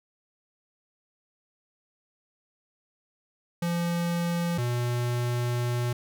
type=tone pair in turn; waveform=square; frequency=171.6 / 121.34 Hz; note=F3 / B2; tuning=-30 / -30 cents; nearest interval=tritone; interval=600 cents; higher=first; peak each=-26 dBFS; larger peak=neither; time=3.62-4.58 / 4.58-5.93 s; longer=second; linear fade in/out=5 ms; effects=none